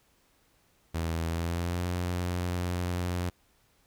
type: tone with pitch glide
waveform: sawtooth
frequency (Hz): 82.41 to 88.84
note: E2 to F2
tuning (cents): 0 to +30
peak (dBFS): -25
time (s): 0.94-3.3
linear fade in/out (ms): 10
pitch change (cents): +130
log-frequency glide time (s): 1.26-1.85
effects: pink hiss -67 dBFS RMS until 3.86 s